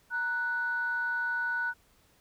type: tone pair together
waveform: sine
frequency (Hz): 932.3 / 1480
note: A#5 / F#6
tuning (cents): 0 / 0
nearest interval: minor sixth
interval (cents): 800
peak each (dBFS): -37 / -28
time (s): 0.1-1.74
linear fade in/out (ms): 50
effects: tanh soft clip ceiling -21 dBFS + pink hiss -65 dBFS RMS until 2.2 s